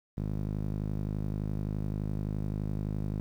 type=tone with band-pass filter; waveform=sawtooth; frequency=51.7 Hz; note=G#1; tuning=7 cents flat; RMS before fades=-33 dBFS; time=0.17-3.2 s; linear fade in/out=0 ms; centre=160 Hz; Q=1.2; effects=10-bit